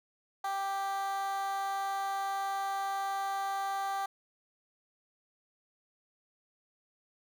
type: tone with high-pass filter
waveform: 15% pulse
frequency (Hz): 392.4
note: G4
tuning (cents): +2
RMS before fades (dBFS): -34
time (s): 0.44-4.06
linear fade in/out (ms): 5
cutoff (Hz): 880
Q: 8
effects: none